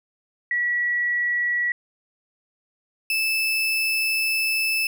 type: tone pair in turn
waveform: sine / 35% pulse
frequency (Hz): 1935 / 2627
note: B6 / E7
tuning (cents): -36 / -7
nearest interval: perfect fourth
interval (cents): 529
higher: second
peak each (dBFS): -20 / -19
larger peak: second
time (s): 0.51-1.72 / 3.1-4.87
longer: second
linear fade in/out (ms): 2
effects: none